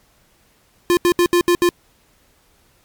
square tone bursts at uneven times, 350 Hz, F4, 4 cents sharp, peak -12 dBFS, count 6, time 0.9-0.97 / 1.05-1.12 / 1.19-1.26 / 1.33-1.41 / 1.48-1.55 / 1.62-1.69 s, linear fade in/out 0 ms, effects pink hiss -57 dBFS RMS until 2.84 s + MP3 96 kbps

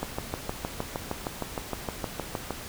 click train, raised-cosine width 1 ms, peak -15 dBFS, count 17, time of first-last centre 0.03-2.507 s, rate 6.46 Hz, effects pink hiss -40 dBFS RMS until 2.68 s

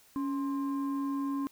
sine tone pair together, 278.4 / 1051 Hz, C#4 / C6, +8 / +7 cents, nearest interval octave + major seventh, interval 2299 cents, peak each -29 / -38 dBFS, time 0.16-1.47 s, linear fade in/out 0 ms, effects tanh soft clip ceiling -25 dBFS + white hiss -61 dBFS RMS until 1.51 s

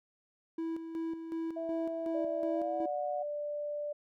triangle tone with tremolo, 327.6 Hz, E4, 11 cents flat, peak -31 dBFS, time 0.58-2.86 s, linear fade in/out 5 ms, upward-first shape square, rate 2.7 Hz, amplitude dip 55%
sine tone with pitch glide, 659 to 727 Hz, E5 to F#5, -1 to -31 cents, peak -35 dBFS, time 1.56-3.23 s, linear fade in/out 10 ms, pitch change +170 cents, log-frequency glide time 2.5-2.75 s
sine tone, 589 Hz, D5, 5 cents sharp, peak -34 dBFS, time 2.14-3.93 s, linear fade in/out 10 ms
effects none

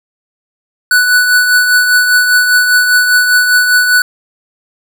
square tone with tremolo, 1484 Hz, F#6, 5 cents sharp, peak -5 dBFS, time 0.91-4.02 s, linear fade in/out 2 ms, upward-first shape triangle, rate 5 Hz, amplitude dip 50%, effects none

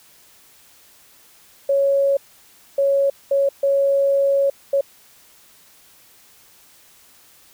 sine tone bursts at uneven times, 554.4 Hz, C#5, in tune, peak -14 dBFS, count 5, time 1.69-2.17 / 2.78-3.1 / 3.31-3.49 / 3.63-4.5 / 4.73-4.81 s, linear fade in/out 5 ms, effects white hiss -51 dBFS RMS until 7.53 s

